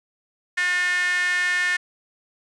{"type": "tone with high-pass filter", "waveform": "sawtooth", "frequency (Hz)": 358.7, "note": "F4", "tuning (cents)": 46, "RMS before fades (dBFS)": -22, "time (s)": [0.57, 1.77], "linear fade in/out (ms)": 10, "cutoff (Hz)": 1800, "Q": 7.1, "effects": ["resampled to 22050 Hz"]}